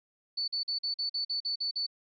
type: tone bursts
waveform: sine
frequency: 4480 Hz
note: C#8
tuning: 18 cents sharp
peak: -29 dBFS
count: 10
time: 0.37-1.866 s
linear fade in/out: 10 ms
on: 110 ms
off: 44 ms
effects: none